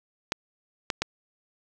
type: clicks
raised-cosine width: 0.2 ms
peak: -8 dBFS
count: 3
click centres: 0.321 / 0.902 / 1.02 s
effects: none